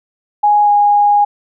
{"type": "tone with pitch glide", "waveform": "sine", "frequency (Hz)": [830.6, 822.5], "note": ["G#5", "G#5"], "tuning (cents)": [0, -17], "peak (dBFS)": -7, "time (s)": [0.43, 1.25], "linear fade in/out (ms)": 10, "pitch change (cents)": -17, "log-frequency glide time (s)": [0.64, 0.7], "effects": []}